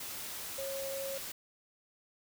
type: tone in noise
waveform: sine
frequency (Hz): 545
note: C#5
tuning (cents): -29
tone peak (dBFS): -37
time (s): 0.58-1.18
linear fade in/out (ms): 5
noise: white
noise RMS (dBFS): -42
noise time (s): 0-1.32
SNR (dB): +2
effects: none